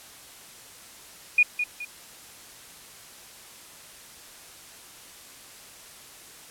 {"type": "tone with echo", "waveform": "sine", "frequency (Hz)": 2451, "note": "D#7", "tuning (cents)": -27, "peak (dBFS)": -14, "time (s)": [1.38, 1.43], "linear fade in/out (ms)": 5, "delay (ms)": 210, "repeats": 2, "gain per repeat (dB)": -9, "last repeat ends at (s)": 1.85, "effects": ["white hiss -47 dBFS RMS until 6.5 s", "low-pass 12000 Hz 12 dB/octave"]}